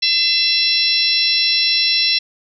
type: harmonic tone with a mistuned harmonic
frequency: 678 Hz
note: E5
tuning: 49 cents sharp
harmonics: 3 / 4 / 5 / 6 / 7 / 8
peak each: -28 / -21 / -22 / -17 / -28 / -18 dBFS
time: 0.02-2.19 s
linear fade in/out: 10 ms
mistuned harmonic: 4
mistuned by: -26 cents
effects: none